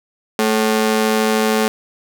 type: ring-modulated tone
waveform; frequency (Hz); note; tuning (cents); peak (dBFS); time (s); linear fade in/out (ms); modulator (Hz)
sawtooth; 327.3; E4; -12; -7; 0.39-1.68; 0; 107
effects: 8-bit